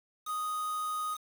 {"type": "tone with quantisation", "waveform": "triangle", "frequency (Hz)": 1244.5, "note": "D#6", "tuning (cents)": 0, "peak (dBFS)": -30, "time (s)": [0.25, 1.18], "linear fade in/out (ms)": 50, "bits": 7, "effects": []}